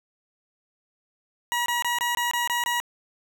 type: tone bursts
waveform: 20% pulse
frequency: 960 Hz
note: B5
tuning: 49 cents flat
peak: -18 dBFS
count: 8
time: 1.52-2.801 s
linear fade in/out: 0 ms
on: 140 ms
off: 23 ms
effects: none